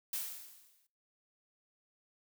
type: noise with exponential decay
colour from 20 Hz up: blue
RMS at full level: -35 dBFS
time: 0.13-0.87 s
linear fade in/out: 5 ms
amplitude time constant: 160 ms
effects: noise-tail reverb RT60 0.4 s tail -22 dB re dry